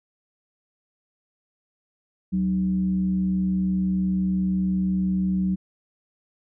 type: tone with frequency modulation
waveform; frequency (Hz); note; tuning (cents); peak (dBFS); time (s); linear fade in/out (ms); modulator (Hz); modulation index
sine; 187.1; F#3; +20; -20; 2.32-5.56; 20; 117; 0.35
effects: none